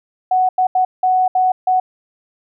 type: tone bursts at uneven times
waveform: sine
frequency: 742 Hz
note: F#5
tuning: 5 cents sharp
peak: -11 dBFS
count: 6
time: 0.31-0.49 / 0.58-0.67 / 0.75-0.85 / 1.03-1.28 / 1.35-1.52 / 1.67-1.8 s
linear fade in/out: 5 ms
effects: none